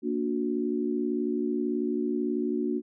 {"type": "chord", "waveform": "sine", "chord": "Bb augmented", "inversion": "none", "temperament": "just", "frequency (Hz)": [233.1, 291.4, 364.2], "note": ["Bb3", "D4", "F#4"], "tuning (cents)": [0, -13, -27], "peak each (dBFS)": -30, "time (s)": [0.02, 2.82], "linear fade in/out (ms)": 50, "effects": []}